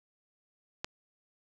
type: click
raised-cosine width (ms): 0.2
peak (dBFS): -16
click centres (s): 0.845
effects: none